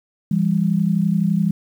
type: tone pair together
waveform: sine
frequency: 168.1 / 199.91 Hz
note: E3 / G3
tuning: +34 / +34 cents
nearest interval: minor third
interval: 300 cents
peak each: -18 dBFS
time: 0.31-1.51 s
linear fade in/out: 5 ms
effects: 8-bit